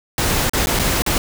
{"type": "noise with dropouts", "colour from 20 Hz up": "pink", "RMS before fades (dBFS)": -18, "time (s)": [0.18, 1.18], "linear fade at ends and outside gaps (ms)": 1, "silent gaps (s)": [[0.496, 0.534], [0.66, 0.67], [0.79, 0.795], [1.021, 1.063]], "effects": []}